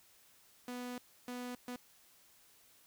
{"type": "tone bursts at uneven times", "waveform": "sawtooth", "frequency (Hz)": 246.9, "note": "B3", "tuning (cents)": 0, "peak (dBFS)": -37, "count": 3, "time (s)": [[0.68, 0.98], [1.28, 1.55], [1.68, 1.76]], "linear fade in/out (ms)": 2, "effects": ["white hiss -65 dBFS RMS until 2.86 s"]}